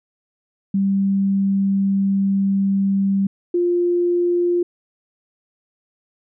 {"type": "tone pair in turn", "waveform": "sine", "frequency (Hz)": [196, 350.4], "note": ["G3", "F4"], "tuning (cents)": [0, 6], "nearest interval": "minor seventh", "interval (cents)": 1006, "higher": "second", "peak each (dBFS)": -15, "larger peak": "neither", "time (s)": [[0.74, 3.27], [3.54, 4.63]], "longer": "first", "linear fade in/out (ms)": 5, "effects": []}